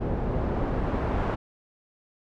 pink noise with low-pass filter sweep, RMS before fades -27 dBFS, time 0-1.36 s, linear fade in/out 20 ms, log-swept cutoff 640 to 1200 Hz, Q 0.71, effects none

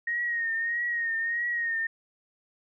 sine tone with vibrato, 1864.7 Hz, A#6, in tune, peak -26 dBFS, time 0.07-1.87 s, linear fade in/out 5 ms, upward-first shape triangle, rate 1.6 Hz, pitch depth 57 cents each way, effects none

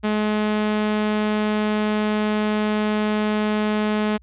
sawtooth tone, 212.3 Hz, G#3, 38 cents sharp, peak -15 dBFS, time 0.03-4.18 s, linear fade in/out 20 ms, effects added 60 Hz sine -48 dBFS peak until 4.22 s + resampled to 8000 Hz

